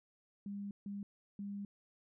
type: tone bursts at uneven times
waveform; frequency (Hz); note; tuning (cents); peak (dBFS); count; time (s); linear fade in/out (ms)
sine; 201.3; G3; +46; -40; 3; 0.46-0.71 / 0.86-1.03 / 1.39-1.65; 2
effects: none